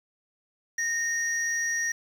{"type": "tone pair together", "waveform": "sine", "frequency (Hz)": [1843, 5771], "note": ["A#6", "F#8"], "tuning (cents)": [-20, -44], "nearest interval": "octave + minor sixth", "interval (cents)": 1976, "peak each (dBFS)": [-26, -29], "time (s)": [0.78, 1.92], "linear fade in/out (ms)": 5, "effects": ["tanh soft clip ceiling -19 dBFS", "8-bit"]}